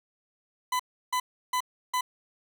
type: tone bursts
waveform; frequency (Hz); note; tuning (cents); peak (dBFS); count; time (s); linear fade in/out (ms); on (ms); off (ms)
40% pulse; 1004; B5; +28; -24; 4; 0.72-2.01; 5; 75; 330
effects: none